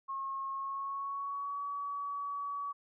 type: tone with pitch glide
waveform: sine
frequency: 1084 to 1135.9 Hz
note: C#6 to C#6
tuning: -39 to +42 cents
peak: -35 dBFS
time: 0.08-2.73 s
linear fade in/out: 20 ms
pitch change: +81 cents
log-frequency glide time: 0.51-1.62 s
effects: none